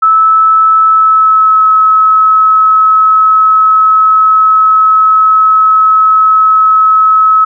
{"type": "tone with pitch glide", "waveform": "sine", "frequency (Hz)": [1306, 1289.5], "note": ["E6", "E6"], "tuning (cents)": [-17, -39], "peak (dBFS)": -3, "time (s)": [0.02, 7.45], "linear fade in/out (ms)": 10, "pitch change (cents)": -22, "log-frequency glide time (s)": [0.88, 1.67], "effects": []}